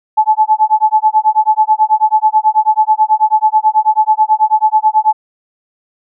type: tone with tremolo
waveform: sine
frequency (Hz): 864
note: A5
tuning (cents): -32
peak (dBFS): -4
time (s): 0.17-5.13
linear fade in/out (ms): 10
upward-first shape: sine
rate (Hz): 9.2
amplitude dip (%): 100
effects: none